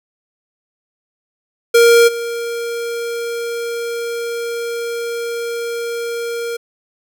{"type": "tone with level steps", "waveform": "square", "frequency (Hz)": 468.1, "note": "A#4", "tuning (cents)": 7, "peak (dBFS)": [-7, -21], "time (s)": [1.74, 6.57], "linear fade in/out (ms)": 10, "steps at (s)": 2.07, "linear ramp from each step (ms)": 20, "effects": []}